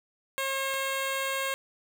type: tone pair in turn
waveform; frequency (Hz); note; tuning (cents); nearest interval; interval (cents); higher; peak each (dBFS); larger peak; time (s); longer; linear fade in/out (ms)
10% pulse; 539 / 539; C#5 / C#5; -49 / -49; unison; 0; neither; -20; neither; 0.38-0.74 / 0.74-1.54; second; 0
effects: none